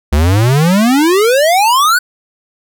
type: exponential sweep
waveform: square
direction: up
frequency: 68.9 to 1521 Hz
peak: -8 dBFS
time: 0.12-1.99 s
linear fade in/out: 10 ms
effects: none